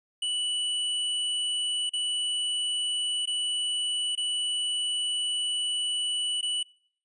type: tone with dropouts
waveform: square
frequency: 2960 Hz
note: F#7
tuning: in tune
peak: -27 dBFS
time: 0.22-6.63 s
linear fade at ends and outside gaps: 5 ms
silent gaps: 1.895-1.934 / 3.257-3.273 / 4.153-4.175 / 6.412-6.427 s
effects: noise-tail reverb RT60 0.6 s tail -24 dB re dry + resampled to 24000 Hz